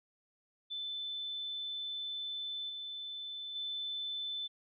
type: tone with level steps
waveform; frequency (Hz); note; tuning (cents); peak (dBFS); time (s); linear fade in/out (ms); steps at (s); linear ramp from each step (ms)
sine; 3520; A7; 0; -37 / -40 / -36; 0.7-4.48; 20; 2.69 / 3.55; 10
effects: none